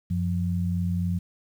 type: tone pair together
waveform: sine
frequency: 92.1 / 175.88 Hz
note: F#2 / F3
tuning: -7 / +13 cents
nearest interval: major seventh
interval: 1120 cents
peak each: -26 dBFS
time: 0.1-1.19 s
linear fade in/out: 10 ms
effects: 9-bit